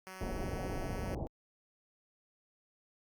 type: tone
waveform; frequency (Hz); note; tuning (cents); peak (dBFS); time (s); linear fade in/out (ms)
5% pulse; 187.7; F#3; +25; -34; 0.07-1.15; 0
type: low-pass noise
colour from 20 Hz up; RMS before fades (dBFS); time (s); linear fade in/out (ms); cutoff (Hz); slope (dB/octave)
pink; -38; 0.21-1.27; 0; 810; 48
effects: Opus 48 kbps